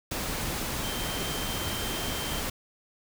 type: tone in noise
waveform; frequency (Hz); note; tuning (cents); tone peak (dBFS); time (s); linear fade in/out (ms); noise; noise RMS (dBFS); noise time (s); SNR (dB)
sine; 3136; G7; 0; -38; 0.83-2.4; 5; pink; -32; 0.11-2.5; -9
effects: none